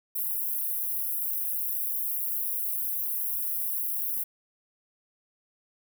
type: high-pass noise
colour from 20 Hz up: white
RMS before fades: -30 dBFS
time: 0.15-4.24 s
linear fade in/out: 10 ms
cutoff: 11000 Hz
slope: 48 dB/octave
effects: none